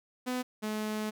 sawtooth tone pair in turn, 251.4 / 214.4 Hz, B3 / A3, +31 / -45 cents, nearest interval minor third, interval 276 cents, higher first, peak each -27 / -28 dBFS, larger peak first, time 0.26-0.43 / 0.62-1.11 s, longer second, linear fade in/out 20 ms, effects none

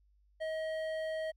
sine tone with hard clipping, 634 Hz, D#5, 32 cents sharp, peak -36 dBFS, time 0.4-1.32 s, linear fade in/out 20 ms, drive 10 dB, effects added 50 Hz sine -65 dBFS peak until 1.36 s

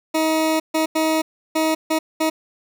20% pulse tone bursts at uneven times, 316.9 Hz, D#4, 32 cents sharp, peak -12 dBFS, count 6, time 0.14-0.6 / 0.74-0.86 / 0.95-1.22 / 1.55-1.75 / 1.9-1.99 / 2.2-2.3 s, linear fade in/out 10 ms, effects none

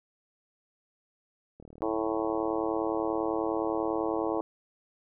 click train, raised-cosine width 2 ms, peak -35 dBFS, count 108, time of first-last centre 1.6-4.372 s, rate 38.6 Hz
harmonic tone, 110 Hz, A2, in tune, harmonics 3 / 4 / 5 / 6 / 7 / 8 / 9 / 10, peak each -31 / -33 / -35 / -37 / -38 / -39 / -40 / -41 dBFS, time 1.82-4.41 s, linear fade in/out 0 ms
effects none

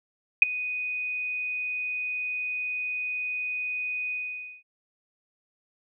sine tone with ADSR envelope, 2489 Hz, D#7, in tune, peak -8 dBFS, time 0.42-4.63 s, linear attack 3 ms, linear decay 15 ms, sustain -20 dB, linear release 510 ms, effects none

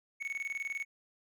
triangle tone with tremolo, 2217 Hz, C#7, in tune, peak -31 dBFS, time 0.2-0.85 s, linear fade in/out 20 ms, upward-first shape square, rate 20 Hz, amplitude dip 75%, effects none

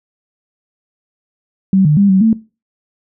sine tone with pitch steps, 191.4 / 150.1 / 200.4 / 189.8 / 223.3 Hz, G3 / D3 / G3 / F#3 / A3, -41 / +38 / +38 / +44 / +26 cents, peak -7 dBFS, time 1.73-2.33 s, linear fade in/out 2 ms, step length 120 ms, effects noise-tail reverb RT60 0.3 s tail -20 dB re dry

